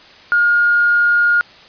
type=tone with quantisation; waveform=sine; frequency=1424 Hz; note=F6; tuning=33 cents sharp; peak=-10 dBFS; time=0.32-1.41 s; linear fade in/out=0 ms; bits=6; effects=white hiss -42 dBFS RMS until 1.68 s + resampled to 11025 Hz